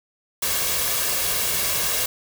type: noise with comb filter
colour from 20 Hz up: white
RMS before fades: -23 dBFS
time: 0.42-2.06 s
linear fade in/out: 5 ms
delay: 1.8 ms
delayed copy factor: +0.5
effects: none